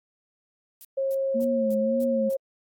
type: noise bursts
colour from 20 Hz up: violet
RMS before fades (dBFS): -43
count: 6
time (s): 0.81-2.338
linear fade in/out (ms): 0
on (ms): 38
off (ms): 260
type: tone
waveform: sine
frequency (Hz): 540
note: C#5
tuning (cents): -45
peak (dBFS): -23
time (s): 0.97-2.37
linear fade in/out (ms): 10
type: tone with vibrato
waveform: sine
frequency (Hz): 226.8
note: A#3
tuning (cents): -47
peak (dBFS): -25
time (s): 1.34-2.3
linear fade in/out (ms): 20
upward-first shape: sine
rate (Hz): 1.8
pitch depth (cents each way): 100
effects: AAC 64 kbps